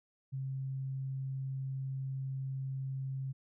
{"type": "tone", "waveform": "sine", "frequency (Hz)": 133.8, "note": "C3", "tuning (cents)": 39, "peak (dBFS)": -35, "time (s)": [0.32, 3.33], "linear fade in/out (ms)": 20, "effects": []}